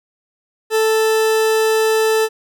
40% pulse tone, 440 Hz, A4, in tune, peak -12 dBFS, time 0.7-2.29 s, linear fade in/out 50 ms, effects none

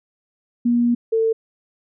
sine tone pair in turn, 238.9 / 448.4 Hz, A#3 / A4, +43 / +33 cents, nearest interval major seventh, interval 1090 cents, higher second, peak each -14 / -15 dBFS, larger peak first, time 0.65-0.95 / 1.12-1.33 s, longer first, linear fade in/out 10 ms, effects none

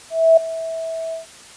sine tone with ADSR envelope, 653 Hz, E5, 17 cents flat, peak -6 dBFS, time 0.1-1.26 s, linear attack 270 ms, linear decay 7 ms, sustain -17 dB, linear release 130 ms, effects white hiss -42 dBFS RMS until 1.56 s + resampled to 22050 Hz

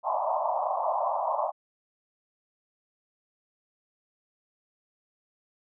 pink band-pass noise, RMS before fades -28 dBFS, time 0.03-1.52 s, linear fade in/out 50 ms, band 590 to 1100 Hz, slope 96 dB/octave, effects none

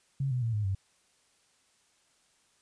sine tone with pitch steps, 136.6 / 125.26 / 114.87 / 105.33 / 96.59 Hz, C#3 / B2 / A#2 / G#2 / G2, -25 / +25 / -25 / +25 / -25 cents, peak -27 dBFS, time 0.2-0.75 s, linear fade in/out 5 ms, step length 110 ms, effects white hiss -68 dBFS RMS until 2.61 s + resampled to 22050 Hz

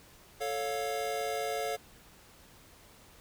square chord, A augmented, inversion none, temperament equal with one note detuned, 440 / 554.4 / 704.9 Hz, A4 / C#5 / E#5, 0 / 0 / +16 cents, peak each -37 / -38 / -36 dBFS, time 0.4-1.77 s, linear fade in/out 20 ms, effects pink hiss -57 dBFS RMS until 3.2 s

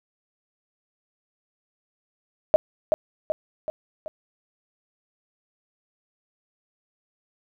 sine tone with echo, 622.3 Hz, D#5, in tune, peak -10 dBFS, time 2.54-2.56 s, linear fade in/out 0 ms, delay 380 ms, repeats 4, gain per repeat -5 dB, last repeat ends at 4.08 s, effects none

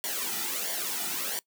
white noise with flanger, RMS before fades -32 dBFS, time 0.04-1.39 s, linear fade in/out 0 ms, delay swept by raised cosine 0.77 to 1.87 ms, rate 1.5 Hz, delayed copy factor -0.7, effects noise-tail reverb RT60 0.1 s tail -22 dB re dry + high-pass 200 Hz 12 dB/octave

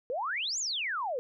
sine exponential two-way sweep, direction up then down, 466.2 to 7459 to 466.2 Hz, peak -30 dBFS, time 0.1-1.19 s, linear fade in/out 0 ms, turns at 0.59 s, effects none

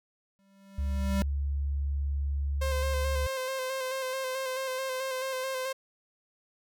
square tone with exponential growth, 196 Hz, G3, in tune, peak -26 dBFS, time 0.39-1.22 s, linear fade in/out 0 ms, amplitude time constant 180 ms
sine tone, 70.4 Hz, C#2, 27 cents sharp, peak -27 dBFS, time 0.78-3.27 s, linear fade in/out 5 ms
sawtooth tone with vibrato, 523.3 Hz, C5, in tune, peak -27 dBFS, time 2.61-5.73 s, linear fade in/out 10 ms, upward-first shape square, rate 4.6 Hz, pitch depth 25 cents each way
effects none

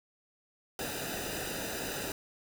pink noise with comb filter, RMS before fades -37 dBFS, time 0.79-2.12 s, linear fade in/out 2 ms, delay 0.91 ms, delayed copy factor -0.75, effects none

